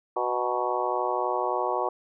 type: harmonic tone with a mistuned harmonic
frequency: 123.47 Hz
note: B2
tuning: in tune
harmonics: 3 / 4 / 5 / 6 / 7 / 8 / 9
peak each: -32 / -32 / -32 / -32 / -32 / -32 / -32 dBFS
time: 0.16-1.89 s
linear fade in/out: 5 ms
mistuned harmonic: 8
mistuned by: -56 cents
effects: none